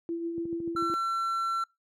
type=tone with tremolo; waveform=sine; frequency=336.1 Hz; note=E4; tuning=34 cents sharp; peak=-28 dBFS; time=0.09-0.94 s; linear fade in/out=0 ms; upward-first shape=triangle; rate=7.2 Hz; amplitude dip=45%
type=click train; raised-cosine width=3 ms; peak=-29 dBFS; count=8; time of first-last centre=0.38-0.899 s; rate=13.5 Hz
type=tone; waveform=triangle; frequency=1350 Hz; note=E6; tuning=41 cents sharp; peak=-25 dBFS; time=0.76-1.64 s; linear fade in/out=5 ms
effects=noise-tail reverb RT60 0.2 s tail -24 dB re dry + high-pass 100 Hz 12 dB/octave